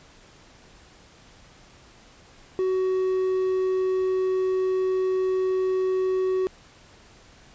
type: tone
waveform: triangle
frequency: 374.4 Hz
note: F#4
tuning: 20 cents sharp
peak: -19 dBFS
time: 2.59-6.47 s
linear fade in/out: 0 ms
effects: pink hiss -52 dBFS RMS until 7.54 s + resampled to 16000 Hz